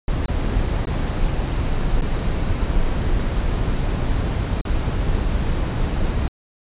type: noise with dropouts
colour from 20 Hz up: brown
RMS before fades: -20 dBFS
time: 0.08-6.28 s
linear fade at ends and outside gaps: 2 ms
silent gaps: 0.259-0.282 / 0.855-0.87 / 2.011-2.019 / 4.612-4.651 s
effects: resampled to 8000 Hz